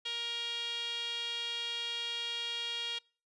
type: tone with band-pass filter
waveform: sawtooth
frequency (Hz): 470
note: A#4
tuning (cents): +14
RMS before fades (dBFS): -37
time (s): 0.05-2.99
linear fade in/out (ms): 10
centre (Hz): 3300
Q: 6.3
effects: noise-tail reverb RT60 0.4 s tail -26 dB re dry + resampled to 24000 Hz